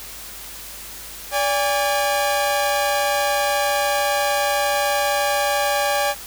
sawtooth tone pair together, 577 / 814 Hz, D5 / G#5, -31 / -35 cents, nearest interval tritone, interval 596 cents, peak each -17 dBFS, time 1.31-6.15 s, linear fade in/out 50 ms, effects added 50 Hz sine -46 dBFS peak until 6.26 s + white hiss -36 dBFS RMS until 6.26 s

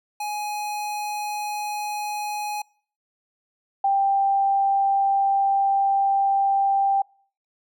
square / sine tone pair in turn, 836 / 788.1 Hz, G#5 / G5, +11 / +9 cents, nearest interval minor second, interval 102 cents, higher first, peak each -27 / -17 dBFS, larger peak second, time 0.2-2.62 / 3.84-7.02 s, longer second, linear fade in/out 5 ms, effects noise-tail reverb RT60 0.5 s tail -26 dB re dry

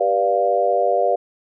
sine chord, G dominant seventh, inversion none, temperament equal with one note detuned, 392 / 486.8 / 587.3 / 698.5 Hz, G4 / B4 / D5 / F5, 0 / -25 / 0 / 0 cents, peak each -24 / -21 / -20 / -19 dBFS, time 0-1.16 s, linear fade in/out 10 ms, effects none

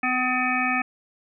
harmonic tone with a mistuned harmonic, 252.5 Hz, B3, 39 cents sharp, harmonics 1 / 3 / 5 / 7 / 9 / 10, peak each -28 / -28 / -28 / -28 / -28 / -28 dBFS, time 0.03-0.82 s, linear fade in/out 5 ms, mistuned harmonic 7, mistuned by +17 cents, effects none

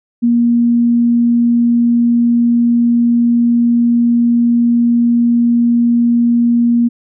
sine tone, 236.8 Hz, A#3, 27 cents sharp, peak -8 dBFS, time 0.22-6.89 s, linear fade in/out 20 ms, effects none

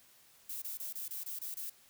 violet noise bursts, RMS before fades -41 dBFS, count 8, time 0.49-1.698 s, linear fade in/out 5 ms, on 130 ms, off 24 ms, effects white hiss -63 dBFS RMS until 1.89 s

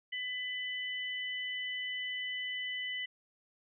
sine tone pair together, 2000 / 2997 Hz, B6 / F#7, +21 / +22 cents, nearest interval perfect fifth, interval 701 cents, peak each -37 / -39 dBFS, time 0.12-3.06 s, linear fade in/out 10 ms, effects none

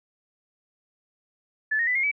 sine tone with pitch steps, 1735 / 1859.5 / 1993 / 2136 / 2289 Hz, A6 / A#6 / B6 / C7 / D7, -25 / -5 / +15 / +35 / -45 cents, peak -21 dBFS, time 1.71-2.115 s, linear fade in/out 10 ms, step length 81 ms, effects none

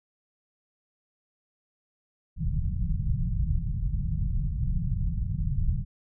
pink low-pass noise, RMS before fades -27 dBFS, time 2.36-5.85 s, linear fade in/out 50 ms, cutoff 170 Hz, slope 48 dB/octave, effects none

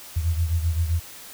sine beating tone pair, 81.5 / 89.2 Hz, E2 / F2, -19 / +37 cents, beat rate 7.7 Hz, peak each -21 / -27 dBFS, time 0.16-1 s, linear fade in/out 10 ms, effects white hiss -42 dBFS RMS until 1.33 s

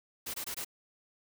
white noise bursts, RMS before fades -38 dBFS, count 4, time 0.26-0.647 s, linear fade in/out 10 ms, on 81 ms, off 21 ms, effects none

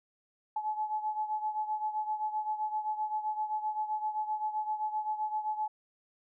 sine beating tone pair, 855 / 862.7 Hz, A5 / A5, -50 / -34 cents, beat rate 7.7 Hz, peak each -32 / -37 dBFS, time 0.56-5.68 s, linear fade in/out 5 ms, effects none

